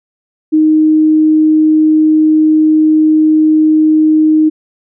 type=tone; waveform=sine; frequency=310.9 Hz; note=D#4; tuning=1 cent flat; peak=-5 dBFS; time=0.52-4.5 s; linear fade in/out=20 ms; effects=none